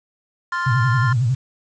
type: chord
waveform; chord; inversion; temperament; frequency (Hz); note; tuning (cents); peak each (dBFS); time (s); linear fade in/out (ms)
triangle; F major; second; equal with one note detuned; 1046.5 / 1396.9 / 1754.9; C6 / F6 / A6; 0 / 0 / -5; -22 / -23 / -25; 0.52-1.13; 5
type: tone with vibrato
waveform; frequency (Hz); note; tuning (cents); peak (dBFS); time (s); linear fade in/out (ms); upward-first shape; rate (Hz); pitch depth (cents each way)
sine; 122.3; B2; -16; -15; 0.66-1.35; 10; sine; 11; 170
effects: resampled to 16000 Hz + 7-bit